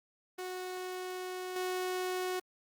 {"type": "tone with level steps", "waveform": "sawtooth", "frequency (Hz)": 367.5, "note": "F#4", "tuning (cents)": -12, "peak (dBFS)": [-34, -29], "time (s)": [0.38, 2.4], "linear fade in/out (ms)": 10, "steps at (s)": 1.56, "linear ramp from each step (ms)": 2, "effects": ["Opus 32 kbps"]}